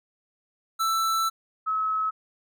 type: tone pair in turn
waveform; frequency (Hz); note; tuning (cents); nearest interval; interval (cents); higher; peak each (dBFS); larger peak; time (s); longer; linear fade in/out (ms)
square / sine; 1326 / 1288.3; E6 / E6; +10 / -40; unison; 50; first; -23; neither; 0.79-1.3 / 1.66-2.11; first; 20
effects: none